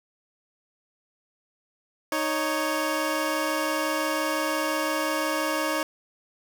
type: tone pair together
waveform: 15% pulse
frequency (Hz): 310.1 / 554.4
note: D#4 / C#5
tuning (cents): -6 / 0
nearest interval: minor seventh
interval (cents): 1006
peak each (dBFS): -21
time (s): 2.12-5.83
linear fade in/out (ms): 2
effects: 9-bit